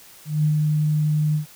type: tone with ADSR envelope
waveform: sine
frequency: 151.9 Hz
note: D#3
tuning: 41 cents flat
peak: -15 dBFS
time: 0.25-1.46 s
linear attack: 190 ms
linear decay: 97 ms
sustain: -2 dB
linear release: 110 ms
effects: white hiss -47 dBFS RMS until 1.55 s